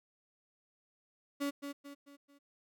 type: tone with echo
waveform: 35% pulse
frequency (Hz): 283.1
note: C#4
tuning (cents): +37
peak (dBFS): -31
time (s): 1.4-1.51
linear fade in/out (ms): 20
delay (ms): 220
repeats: 4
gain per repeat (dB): -7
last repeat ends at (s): 2.39
effects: none